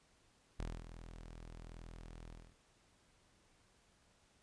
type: tone with ADSR envelope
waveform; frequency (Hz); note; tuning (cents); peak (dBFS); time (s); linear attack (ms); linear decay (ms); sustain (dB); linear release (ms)
sawtooth; 41.2; E1; 0; -35; 0.59-2.56; 8; 230; -11; 250
effects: pink hiss -71 dBFS RMS until 4.42 s + resampled to 22050 Hz